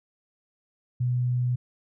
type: tone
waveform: sine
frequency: 123.9 Hz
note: B2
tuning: 6 cents sharp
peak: -22 dBFS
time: 1-1.56 s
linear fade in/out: 10 ms
effects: none